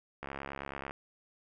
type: click train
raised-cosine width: 0.5 ms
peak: -24 dBFS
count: 48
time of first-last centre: 0.23-0.909 s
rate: 69.2 Hz
effects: none